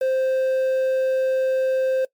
triangle tone with quantisation, 523.3 Hz, C5, in tune, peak -16 dBFS, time 0.01-2.05 s, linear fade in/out 5 ms, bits 7, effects noise-tail reverb RT60 0.1 s tail -21 dB re dry + MP3 96 kbps

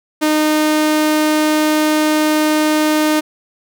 sawtooth tone, 306.8 Hz, D#4, 24 cents flat, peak -8 dBFS, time 0.21-3.21 s, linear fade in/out 20 ms, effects none

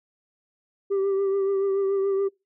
sine tone with vibrato, 392 Hz, G4, in tune, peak -18 dBFS, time 0.9-2.29 s, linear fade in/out 20 ms, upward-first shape triangle, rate 7 Hz, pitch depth 34 cents each way, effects noise-tail reverb RT60 0.2 s tail -23 dB re dry + tanh soft clip ceiling -20 dBFS

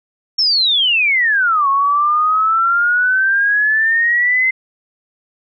sine exponential two-way sweep, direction down then up, 5500 to 1090 to 2074 Hz, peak -11 dBFS, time 0.38-4.51 s, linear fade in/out 10 ms, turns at 1.68 s, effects none

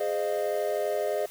triangle chord, F minor seventh, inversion first, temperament equal with one note detuned, 415.3 / 523.3 / 615.5 / 698.5 Hz, Ab4 / C5 / Eb5 / F5, 0 / 0 / -19 / 0 cents, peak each -29 / -31 / -27 / -33 dBFS, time 0-1.26 s, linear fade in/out 5 ms, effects white hiss -48 dBFS RMS until 1.3 s

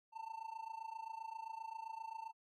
triangle tone with amplitude modulation, 895 Hz, A5, 29 cents sharp, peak -39 dBFS, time 0.12-2.33 s, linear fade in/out 50 ms, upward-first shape sine, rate 27.6 Hz, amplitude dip 85%, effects none

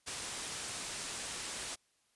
white low-pass noise, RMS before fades -42 dBFS, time 0.06-1.76 s, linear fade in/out 20 ms, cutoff 10000 Hz, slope 48 dB/octave, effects white hiss -74 dBFS RMS until 2.15 s + resampled to 24000 Hz

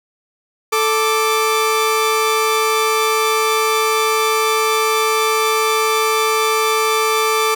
sawtooth tone pair together, 440 / 1174.7 Hz, A4 / D6, 0 / 0 cents, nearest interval octave + perfect fourth, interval 1700 cents, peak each -13 / -13 dBFS, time 0.72-7.55 s, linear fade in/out 10 ms, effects none

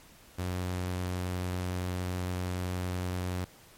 sawtooth tone, 90.7 Hz, F#2, 34 cents flat, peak -27 dBFS, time 0.38-3.45 s, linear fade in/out 10 ms, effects pink hiss -56 dBFS RMS until 3.77 s + MP3 64 kbps

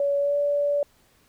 sine tone with pitch glide, 566 to 576.9 Hz, C#5 to D5, +36 to -31 cents, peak -20 dBFS, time 0-0.83 s, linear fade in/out 2 ms, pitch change +33 cents, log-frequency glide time 0.18-0.37 s, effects pink hiss -61 dBFS RMS until 1.28 s

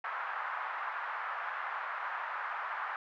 white band-pass noise, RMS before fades -38 dBFS, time 0.04-2.96 s, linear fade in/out 2 ms, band 880 to 1500 Hz, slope 24 dB/octave, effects none

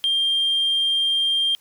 sine tone, 3190 Hz, G7, 30 cents sharp, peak -16 dBFS, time 0.04-1.55 s, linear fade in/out 0 ms, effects tanh soft clip ceiling -15 dBFS + white hiss -57 dBFS RMS until 1.6 s

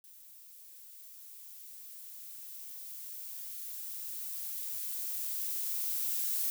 violet noise with level ramp, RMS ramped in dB -55 to -32 dBFS, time 0.04-6.5 s, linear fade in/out 0 ms, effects none

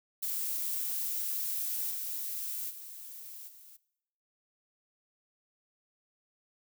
violet noise with level steps, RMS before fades -34 / -37 / -46 / -54 dBFS, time 0.22-3.77 s, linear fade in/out 10 ms, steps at 1.9 / 2.69 / 3.47 s, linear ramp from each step 20 ms, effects noise-tail reverb RT60 0.8 s tail -20 dB re dry

